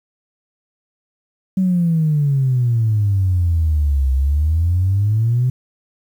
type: exponential two-way sweep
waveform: sine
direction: down then up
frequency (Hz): 191.5 to 65.2 to 128.8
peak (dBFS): -12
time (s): 1.57-5.5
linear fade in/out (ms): 5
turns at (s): 4.12
effects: tanh soft clip ceiling -8 dBFS + 8-bit